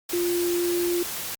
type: tone in noise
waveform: sine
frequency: 349.2 Hz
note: F4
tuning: in tune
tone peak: -22 dBFS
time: 0.13-1.03 s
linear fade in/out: 5 ms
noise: white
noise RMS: -32 dBFS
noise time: 0.09-1.35 s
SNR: +7 dB
effects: Opus 48 kbps